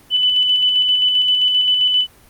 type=tone with tremolo; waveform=sine; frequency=2995 Hz; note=F#7; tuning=20 cents sharp; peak=-11 dBFS; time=0.1-2.07 s; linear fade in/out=50 ms; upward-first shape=square; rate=7.6 Hz; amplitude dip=30%; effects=pink hiss -48 dBFS RMS until 2.29 s + Opus 32 kbps